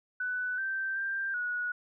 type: tone with pitch steps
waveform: sine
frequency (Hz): 1494 / 1560 / 1582 / 1460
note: F#6 / G6 / G6 / F#6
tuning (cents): +16 / -9 / +15 / -24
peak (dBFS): -30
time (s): 0.2-1.72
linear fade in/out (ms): 5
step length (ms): 380
effects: none